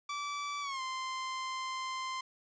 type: tone with pitch glide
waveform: sawtooth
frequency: 1157 to 1042.7 Hz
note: D6 to C6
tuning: -26 to -6 cents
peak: -32 dBFS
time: 0.09-2.21 s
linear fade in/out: 5 ms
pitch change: -180 cents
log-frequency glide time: 0.61-0.81 s
effects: resampled to 16000 Hz + 10-bit